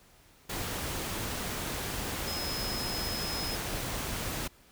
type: tone in noise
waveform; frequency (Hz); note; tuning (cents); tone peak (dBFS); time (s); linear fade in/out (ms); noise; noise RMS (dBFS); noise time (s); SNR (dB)
sine; 5120; D#8; +49; -36; 2.27-3.56; 10; pink; -35; 0.49-4.48; -4
effects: pink hiss -60 dBFS RMS until 4.71 s